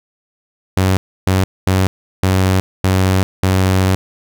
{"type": "tone bursts at uneven times", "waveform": "sawtooth", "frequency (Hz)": 94.2, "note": "F#2", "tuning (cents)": 32, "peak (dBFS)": -7, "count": 6, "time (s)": [[0.77, 0.97], [1.27, 1.44], [1.67, 1.87], [2.23, 2.6], [2.84, 3.23], [3.43, 3.95]], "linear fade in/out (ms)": 0, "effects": []}